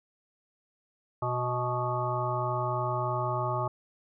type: harmonic tone with a mistuned harmonic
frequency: 123.2 Hz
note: B2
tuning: 4 cents flat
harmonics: 1 / 3 / 5 / 7 / 9 / 10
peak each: -32 / -37 / -34 / -34 / -34 / -37 dBFS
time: 1.22-3.68 s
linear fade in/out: 5 ms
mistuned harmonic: 5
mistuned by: +26 cents
effects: none